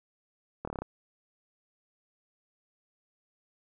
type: slowing click train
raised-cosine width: 1 ms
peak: -21 dBFS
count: 7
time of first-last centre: 0.65-0.82 s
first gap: 25 ms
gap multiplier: 1.05
effects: none